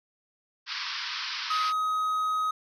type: band-pass noise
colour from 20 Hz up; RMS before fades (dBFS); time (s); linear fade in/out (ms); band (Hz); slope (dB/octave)
white; -34; 0.66-1.73; 50; 950 to 5400; 96
type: tone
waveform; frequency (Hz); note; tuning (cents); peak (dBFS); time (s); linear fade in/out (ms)
triangle; 1262; D#6; +24; -23; 1.5-2.51; 5
effects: none